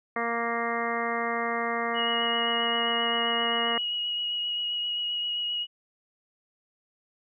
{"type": "harmonic tone", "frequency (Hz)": 233.1, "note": "A#3", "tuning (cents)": 0, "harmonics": [1, 2, 3, 4, 5, 6, 7, 8, 9], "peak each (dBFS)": [-36, -33, -33, -38, -32, -40, -41, -34, -36], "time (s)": [0.16, 3.78], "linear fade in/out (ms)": 2}
{"type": "tone with vibrato", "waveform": "sine", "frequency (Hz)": 2900, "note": "F#7", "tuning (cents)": -35, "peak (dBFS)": -27, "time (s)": [1.94, 5.67], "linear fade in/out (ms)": 50, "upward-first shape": "sine", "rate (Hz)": 7.6, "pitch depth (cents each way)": 13}
{"effects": []}